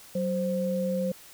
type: tone pair together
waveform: sine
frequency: 187.38 / 523.3 Hz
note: F#3 / C5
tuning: +22 / 0 cents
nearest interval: octave + tritone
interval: 1778 cents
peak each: -28 dBFS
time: 0.15-1.12 s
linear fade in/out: 5 ms
effects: white hiss -50 dBFS RMS until 1.33 s